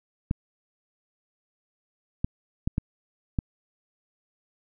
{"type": "clicks", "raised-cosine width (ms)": 5, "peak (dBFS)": -12, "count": 5, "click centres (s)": [0.311, 2.245, 2.675, 2.781, 3.388], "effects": []}